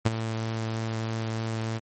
sawtooth tone with ADSR envelope, 112.1 Hz, A2, 33 cents sharp, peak -13 dBFS, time 0.05-1.8 s, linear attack 13 ms, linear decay 27 ms, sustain -11 dB, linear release 34 ms, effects MP3 32 kbps

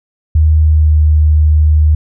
sine tone with pitch glide, 77.78 to 76.58 Hz, D#2 to D#2, 0 to -27 cents, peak -5 dBFS, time 0.35-1.95 s, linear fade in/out 5 ms, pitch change -27 cents, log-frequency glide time 0.6-0.98 s, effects none

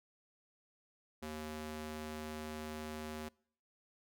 square tone with high-pass filter, 77.2 Hz, D#2, 13 cents flat, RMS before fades -44 dBFS, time 1.22-3.29 s, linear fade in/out 10 ms, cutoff 200 Hz, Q 0.83, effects noise-tail reverb RT60 0.6 s tail -26 dB re dry

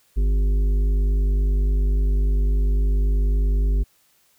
harmonic tone, 50.2 Hz, G1, 42 cents sharp, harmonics 1 / 3 / 5 / 7 / 8, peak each -16 / -35 / -37 / -44 / -39 dBFS, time 0.16-3.84 s, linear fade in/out 20 ms, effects white hiss -61 dBFS RMS until 4.38 s

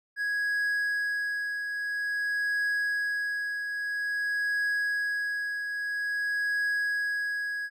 triangle tone with tremolo, 1661.2 Hz, G#6, in tune, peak -23 dBFS, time 0.16-7.7 s, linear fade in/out 50 ms, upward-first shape triangle, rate 0.5 Hz, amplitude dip 50%, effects none

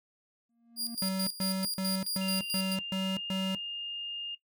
triangle tone with exponential growth, 233.1 Hz, A#3, in tune, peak -34 dBFS, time 0.49-0.95 s, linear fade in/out 5 ms, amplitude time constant 100 ms
sawtooth tone with tremolo, 4822 Hz, D8, 45 cents sharp, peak -28 dBFS, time 0.76-2.77 s, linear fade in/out 50 ms, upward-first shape square, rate 4.6 Hz, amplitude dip 75%
square tone bursts, 190 Hz, F#3, 46 cents sharp, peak -31 dBFS, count 7, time 1.02-3.55 s, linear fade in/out 2 ms, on 250 ms, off 130 ms
sine tone with pitch glide, 2794 to 2823 Hz, F7 to F7, 0 to +18 cents, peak -35 dBFS, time 2.21-4.35 s, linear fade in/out 5 ms, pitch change +18 cents, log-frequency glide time 2.79-3.04 s
effects noise-tail reverb RT60 0.1 s tail -17 dB re dry

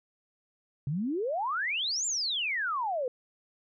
sine exponential two-way sweep, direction up then down, 130.81 to 7459 to 479.8 Hz, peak -28 dBFS, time 0.87-3.08 s, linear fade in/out 2 ms, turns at 2.06 s, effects none

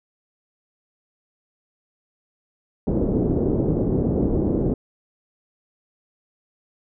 white low-pass noise, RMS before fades -21 dBFS, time 2.87-4.74 s, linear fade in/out 2 ms, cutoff 420 Hz, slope 24 dB/octave, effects none

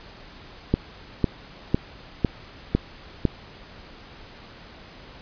click train, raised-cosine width 3 ms, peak -5 dBFS, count 6, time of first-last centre 0.74-3.253 s, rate 1.99 Hz, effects pink hiss -45 dBFS RMS until 5.21 s + resampled to 11025 Hz

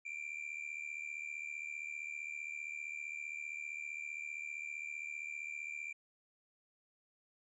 triangle tone with amplitude modulation, 2366 Hz, D7, 12 cents sharp, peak -36 dBFS, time 0.05-5.93 s, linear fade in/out 10 ms, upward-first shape sine, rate 75.3 Hz, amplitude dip 80%, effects resampled to 22050 Hz

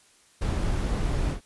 brown noise with ADSR envelope, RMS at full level -24 dBFS, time 0.41-1.41 s, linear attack 13 ms, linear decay 6 ms, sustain -2 dB, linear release 110 ms, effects white hiss -59 dBFS RMS until 1.45 s + resampled to 24000 Hz

